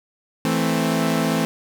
sawtooth chord, A minor, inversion second, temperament equal with one note detuned, 164.81 / 220 / 262.5 Hz, E3 / A3 / C4, 0 / 0 / +6 cents, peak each -19 dBFS, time 0.45-1.45 s, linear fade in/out 0 ms, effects none

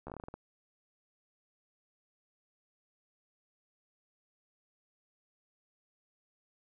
slowing click train, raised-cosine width 1 ms, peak -29 dBFS, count 10, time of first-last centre 0.07-0.34 s, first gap 13 ms, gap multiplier 1.2, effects none

